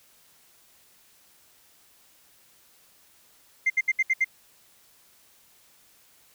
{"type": "tone bursts", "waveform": "sine", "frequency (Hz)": 2093, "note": "C7", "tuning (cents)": 0, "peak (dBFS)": -17, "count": 6, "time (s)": [3.66, 4.246], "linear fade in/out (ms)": 10, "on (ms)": 41, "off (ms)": 68, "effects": ["tanh soft clip ceiling -16 dBFS", "white hiss -59 dBFS RMS until 6.34 s"]}